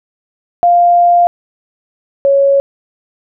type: tone pair in turn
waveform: sine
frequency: 698.5 / 554.4 Hz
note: F5 / C#5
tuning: 0 / 0 cents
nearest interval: major third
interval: 400 cents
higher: first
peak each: -5 / -6 dBFS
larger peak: first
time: 0.63-1.27 / 2.25-2.6 s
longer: first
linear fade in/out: 0 ms
effects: none